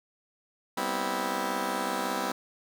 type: chord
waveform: 10% pulse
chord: C major seventh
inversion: second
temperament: just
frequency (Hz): 196.22 / 245.3 / 261.6 / 327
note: G3 / B3 / C4 / E4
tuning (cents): +2 / -12 / 0 / -14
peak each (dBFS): -27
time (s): 0.77-2.32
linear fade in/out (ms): 5
effects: none